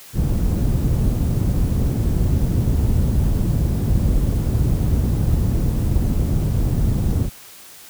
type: low-pass noise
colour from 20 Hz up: white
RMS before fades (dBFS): -18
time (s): 0.13-7.3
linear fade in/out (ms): 50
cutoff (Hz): 120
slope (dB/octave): 12
effects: white hiss -42 dBFS RMS until 7.89 s